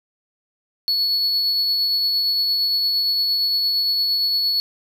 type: tone with tremolo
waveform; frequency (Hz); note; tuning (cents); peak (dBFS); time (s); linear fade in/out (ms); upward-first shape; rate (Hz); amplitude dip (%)
triangle; 4400; C#8; -14; -15; 0.88-4.6; 0; triangle; 8.7; 25
effects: none